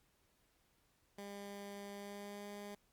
15% pulse tone with pitch glide, 201.3 to 204.2 Hz, G3 to G#3, +46 to -29 cents, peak -40 dBFS, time 1.18-2.75 s, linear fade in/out 5 ms, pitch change +25 cents, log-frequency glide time 1.91-2.47 s, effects pink hiss -75 dBFS RMS until 2.92 s + MP3 96 kbps

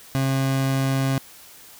30% pulse tone, 134.5 Hz, C3, 48 cents sharp, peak -17 dBFS, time 0.15-1.18 s, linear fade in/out 0 ms, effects white hiss -46 dBFS RMS until 1.79 s

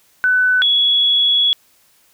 sine tone pair in turn, 1500 / 3367 Hz, F#6 / G#7, +23 / +23 cents, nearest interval octave + major second, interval 1400 cents, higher second, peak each -11 dBFS, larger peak neither, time 0.24-0.62 / 0.62-1.53 s, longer second, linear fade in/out 0 ms, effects white hiss -55 dBFS RMS until 2.13 s

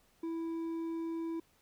triangle tone with hard clipping, 329.6 Hz, E4, in tune, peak -36 dBFS, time 0.23-1.4 s, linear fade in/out 5 ms, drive 7 dB, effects pink hiss -69 dBFS RMS until 1.61 s

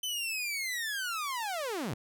sawtooth linear sweep, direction down, 3067 to 92.3 Hz, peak -29 dBFS, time 0.03-1.94 s, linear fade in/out 5 ms, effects none

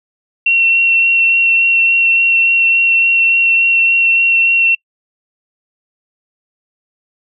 sine tone with vibrato, 2722 Hz, F7, 45 cents flat, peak -8 dBFS, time 0.46-4.75 s, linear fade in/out 5 ms, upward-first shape sine, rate 3.5 Hz, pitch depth 10 cents each way, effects noise-tail reverb RT60 0.1 s tail -26 dB re dry

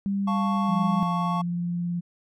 sine tone, 198 Hz, G3, 18 cents sharp, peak -23 dBFS, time 0.06-1.03 s, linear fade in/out 0 ms
triangle chord, F augmented, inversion none, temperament equal, 698.5 / 880 / 1108.7 Hz, F5 / A5 / C#6, 0 / 0 / 0 cents, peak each -31 / -30 / -26 dBFS, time 0.27-1.42 s, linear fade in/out 10 ms
sine tone with vibrato, 173.8 Hz, F3, 8 cents flat, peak -25 dBFS, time 0.68-2.01 s, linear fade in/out 20 ms, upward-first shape sine, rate 19 Hz, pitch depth 12 cents each way
effects none

